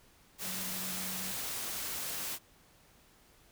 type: tone in noise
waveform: sine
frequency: 185.9 Hz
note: F#3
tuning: 8 cents sharp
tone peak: -45 dBFS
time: 0.42-1.35 s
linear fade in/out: 50 ms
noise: white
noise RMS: -38 dBFS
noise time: 0.38-2.39 s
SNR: -10 dB
effects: pink hiss -63 dBFS RMS until 3.51 s